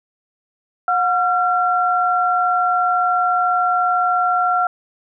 sine tone pair together, 724.1 / 1367 Hz, F#5 / F6, -38 / -37 cents, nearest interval major seventh, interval 1101 cents, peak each -17 dBFS, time 0.88-4.67 s, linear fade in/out 2 ms, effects none

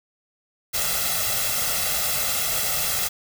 white noise with comb filter, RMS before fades -24 dBFS, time 0.73-3.09 s, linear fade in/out 20 ms, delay 1.5 ms, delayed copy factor +0.75, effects none

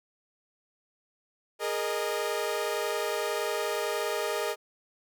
sawtooth chord, Ab suspended second, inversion none, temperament equal with one note detuned, 415.3 / 466.2 / 614.4 Hz, Ab4 / Bb4 / Eb5, 0 / 0 / -22 cents, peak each -29 dBFS, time 1.59-4.56 s, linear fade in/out 50 ms, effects none

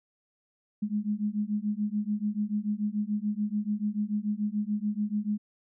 sine beating tone pair, 205.8 / 212.7 Hz, G#3 / G#3, -16 / +42 cents, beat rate 6.9 Hz, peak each -30 dBFS, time 0.82-5.38 s, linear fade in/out 10 ms, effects none

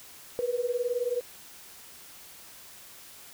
sine beating tone pair, 476.7 / 495.7 Hz, A#4 / B4, +39 / +6 cents, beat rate 19 Hz, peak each -30 / -29 dBFS, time 0.39-1.21 s, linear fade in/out 0 ms, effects white hiss -49 dBFS RMS until 3.33 s

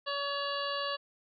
harmonic tone, 566 Hz, C#5, 36 cents sharp, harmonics 1 / 2 / 3 / 5 / 6 / 7 / 8, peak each -37 / -36 / -40 / -40 / -44 / -44 / -42 dBFS, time 0.06-0.97 s, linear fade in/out 20 ms, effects none

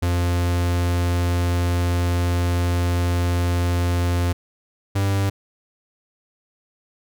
45% pulse tone pair in turn, 87.6 / 98.33 Hz, F2 / G2, +6 / +6 cents, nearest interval major second, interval 200 cents, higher second, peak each -18 dBFS, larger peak neither, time 0.02-4.33 / 4.95-5.3 s, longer first, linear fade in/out 10 ms, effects none

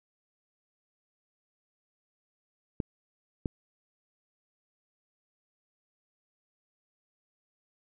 clicks, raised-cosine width 3 ms, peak -17 dBFS, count 2, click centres 2.802 / 3.458 s, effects none

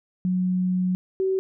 sine tone pair in turn, 183.1 / 380.4 Hz, F#3 / F#4, -18 / +48 cents, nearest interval octave + minor second, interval 1266 cents, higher second, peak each -20 dBFS, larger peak neither, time 0.25-0.95 / 1.2-1.39 s, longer first, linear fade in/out 0 ms, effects none

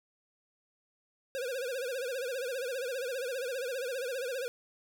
square tone with vibrato, 510 Hz, C5, 44 cents flat, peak -34 dBFS, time 1.35-4.48 s, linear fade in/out 0 ms, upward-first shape sine, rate 15 Hz, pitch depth 130 cents each way, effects none

